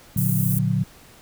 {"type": "chord", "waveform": "sine", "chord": "Bb augmented", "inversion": "none", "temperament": "just", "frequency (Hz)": [116.54, 145.68, 182.1], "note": ["Bb2", "D3", "F#3"], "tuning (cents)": [0, -14, -27], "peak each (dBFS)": -23, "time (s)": [0.16, 0.84], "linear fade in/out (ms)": 5}
{"type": "band-stop noise", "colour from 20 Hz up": "white", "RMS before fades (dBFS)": -28, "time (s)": [0.17, 0.59], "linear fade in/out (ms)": 5, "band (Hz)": [320, 9600], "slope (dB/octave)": 24}
{"effects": ["pink hiss -49 dBFS RMS until 1.21 s"]}